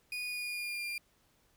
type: tone with pitch glide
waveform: 35% pulse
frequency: 2464 to 2397 Hz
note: D#7 to D7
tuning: -17 to +35 cents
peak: -34 dBFS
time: 0.12-0.98 s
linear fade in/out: 2 ms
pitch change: -48 cents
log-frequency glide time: 0.26-0.85 s
effects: pink hiss -70 dBFS RMS until 1.56 s